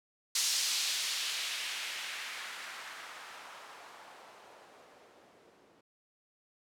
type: noise with low-pass filter sweep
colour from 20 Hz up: violet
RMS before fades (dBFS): -39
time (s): 0.35-5.81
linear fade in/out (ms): 5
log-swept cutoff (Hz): 5300 to 340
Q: 1.2
effects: none